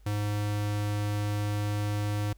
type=tone; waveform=square; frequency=103.83 Hz; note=G#2; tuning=in tune; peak=-28 dBFS; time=0.06-2.33 s; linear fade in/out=5 ms; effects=added 50 Hz sine -51 dBFS peak until 2.37 s + pink hiss -68 dBFS RMS until 2.37 s